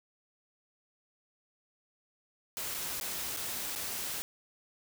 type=noise with dropouts; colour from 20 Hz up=white; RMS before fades=-37 dBFS; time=2.57-4.22 s; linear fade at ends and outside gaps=0 ms; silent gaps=2.743-2.747 / 3-3.011 / 3.364-3.371 / 3.752-3.759 s; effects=none

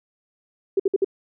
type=tone bursts; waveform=sine; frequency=390 Hz; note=G4; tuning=9 cents flat; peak=-15 dBFS; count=4; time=0.77-1.046 s; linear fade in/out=5 ms; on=27 ms; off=56 ms; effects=none

